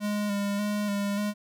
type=tone with vibrato; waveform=square; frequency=204.7 Hz; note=G#3; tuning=25 cents flat; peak=-27 dBFS; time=0-1.34 s; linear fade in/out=50 ms; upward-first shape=square; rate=1.7 Hz; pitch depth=24 cents each way; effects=none